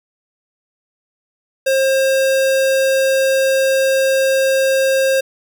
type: tone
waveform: square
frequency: 534 Hz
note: C5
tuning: 35 cents sharp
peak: -13 dBFS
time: 1.66-5.21 s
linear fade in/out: 10 ms
effects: none